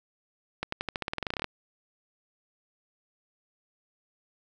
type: accelerating click train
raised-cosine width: 0.3 ms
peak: -14 dBFS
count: 17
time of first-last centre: 0.63-1.443 s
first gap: 94 ms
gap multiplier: 0.91
effects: none